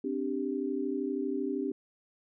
sine chord, C suspended second, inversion none, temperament just, 261.6 / 294.3 / 392.4 Hz, C4 / D4 / G4, 0 / +4 / +2 cents, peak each -34 dBFS, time 0.04-1.72 s, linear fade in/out 5 ms, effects none

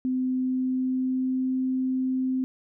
sine tone with pitch glide, 256.6 to 259.1 Hz, C4 to C4, -34 to -17 cents, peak -23 dBFS, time 0.05-2.44 s, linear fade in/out 0 ms, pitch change +17 cents, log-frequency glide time 0.3-1.54 s, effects none

